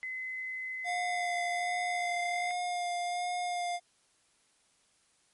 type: tone with pitch glide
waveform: sine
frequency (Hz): 2039 to 2079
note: C7 to C7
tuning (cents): -45 to -12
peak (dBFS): -35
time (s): 0.03-2.51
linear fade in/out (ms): 0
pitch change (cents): +33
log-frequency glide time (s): 1.78-2.22
type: tone with vibrato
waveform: square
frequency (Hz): 709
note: F5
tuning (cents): +26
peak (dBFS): -32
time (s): 0.84-3.8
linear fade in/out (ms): 50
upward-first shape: sine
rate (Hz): 1.3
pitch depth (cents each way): 14
effects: white hiss -69 dBFS RMS until 5.33 s + MP3 48 kbps